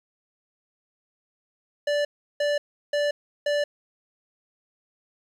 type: tone bursts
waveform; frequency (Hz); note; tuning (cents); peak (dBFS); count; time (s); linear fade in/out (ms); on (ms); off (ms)
square; 584; D5; -10; -22; 4; 1.87-3.64; 5; 180; 350
effects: low-pass 5000 Hz 12 dB/octave + 9-bit